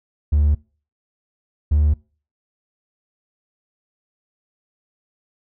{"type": "tone pair in turn", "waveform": "triangle", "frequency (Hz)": [74, 74.69], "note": ["D2", "D2"], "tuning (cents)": [14, 30], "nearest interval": "unison", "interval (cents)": 16, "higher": "second", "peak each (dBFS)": -10, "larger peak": "neither", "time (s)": [[0.32, 0.55], [1.71, 1.94]], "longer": "neither", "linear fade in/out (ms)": 10, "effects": ["noise-tail reverb RT60 0.4 s tail -26 dB re dry", "tanh soft clip ceiling -7 dBFS"]}